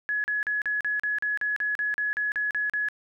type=tone bursts; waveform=sine; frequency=1691 Hz; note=G#6; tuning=31 cents sharp; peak=-24 dBFS; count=15; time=0.09-2.886 s; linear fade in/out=0 ms; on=150 ms; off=39 ms; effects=none